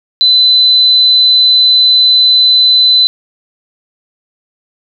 sine tone, 4020 Hz, B7, 30 cents sharp, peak -4 dBFS, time 0.21-3.07 s, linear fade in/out 0 ms, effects none

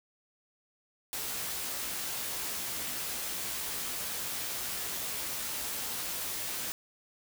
white noise with comb filter, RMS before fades -36 dBFS, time 1.13-6.72 s, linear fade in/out 0 ms, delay 16 ms, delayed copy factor +0.5, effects none

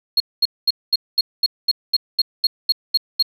sine tone bursts, 4278 Hz, C8, 38 cents sharp, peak -9 dBFS, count 13, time 0.17-3.226 s, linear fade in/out 5 ms, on 32 ms, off 220 ms, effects tanh soft clip ceiling -11 dBFS

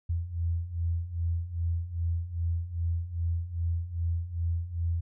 sine beating tone pair, 83 / 85.5 Hz, E2 / F2, +12 / -36 cents, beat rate 2.5 Hz, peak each -33 / -29 dBFS, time 0.09-5.01 s, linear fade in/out 10 ms, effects none

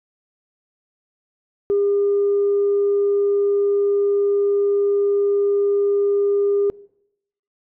sine tone, 403.5 Hz, G#4, 50 cents flat, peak -14 dBFS, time 1.7-6.7 s, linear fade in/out 0 ms, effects noise-tail reverb RT60 0.8 s tail -23 dB re dry + tanh soft clip ceiling -11 dBFS

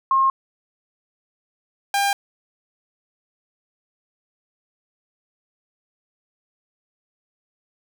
sine / sawtooth tone pair in turn, 1071 / 800.2 Hz, C6 / G5, +40 / +35 cents, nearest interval perfect fourth, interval 505 cents, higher first, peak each -14 dBFS, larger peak neither, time 0.11-0.3 / 1.94-2.13 s, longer neither, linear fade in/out 2 ms, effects none

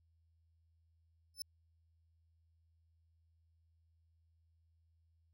sawtooth tone with exponential growth, 5274 Hz, E8, in tune, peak -33 dBFS, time 1.34-1.42 s, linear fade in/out 2 ms, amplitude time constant 17 ms, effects added 82 Hz sine -70 dBFS peak until 5.33 s

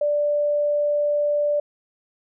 sine tone, 587.3 Hz, D5, in tune, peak -18 dBFS, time 0.01-1.6 s, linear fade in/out 5 ms, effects none

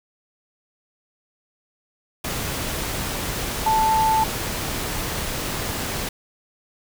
sine tone in noise, 880 Hz, A5, in tune, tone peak -16 dBFS, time 3.66-4.24 s, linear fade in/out 5 ms, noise pink, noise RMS -27 dBFS, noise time 2.24-6.09 s, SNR +8 dB, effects none

